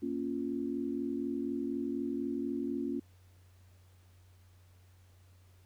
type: chord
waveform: sine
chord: Bb minor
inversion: none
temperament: equal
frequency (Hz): 233.1 / 277.2 / 349.2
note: Bb3 / Db4 / F4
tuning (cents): 0 / 0 / 0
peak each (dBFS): -38 / -35 / -38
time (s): 0.02-3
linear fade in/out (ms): 10
effects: added 91 Hz sine -58 dBFS peak until 5.65 s + pink hiss -69 dBFS RMS until 5.65 s